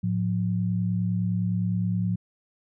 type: tone pair together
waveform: sine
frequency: 109.2 / 178.95 Hz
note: A2 / F3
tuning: -13 / +42 cents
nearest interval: major sixth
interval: 855 cents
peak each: -26 / -25 dBFS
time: 0.03-2.16 s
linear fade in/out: 10 ms
effects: none